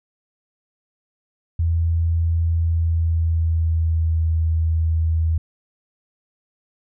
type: tone with pitch glide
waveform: sine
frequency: 83.1 to 81.01 Hz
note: E2 to E2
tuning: +15 to -30 cents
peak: -16 dBFS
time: 1.59-5.38 s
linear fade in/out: 5 ms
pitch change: -45 cents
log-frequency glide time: 2.52-4.22 s
effects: none